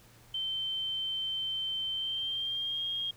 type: tone with pitch glide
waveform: sine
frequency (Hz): 3100 to 3241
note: G7 to G#7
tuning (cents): -20 to -43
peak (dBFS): -31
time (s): 0.34-3.11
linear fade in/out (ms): 5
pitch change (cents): +77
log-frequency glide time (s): 1.92-2.84
effects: added 116 Hz sine -60 dBFS peak until 3.16 s + pink hiss -59 dBFS RMS until 3.16 s